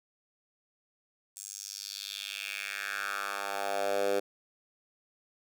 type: tone with high-pass filter sweep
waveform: 10% pulse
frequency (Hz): 99.9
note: G2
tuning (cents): +33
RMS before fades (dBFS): -35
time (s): 1.36-4.2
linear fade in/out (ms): 10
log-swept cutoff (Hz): 7900 to 440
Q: 3
effects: none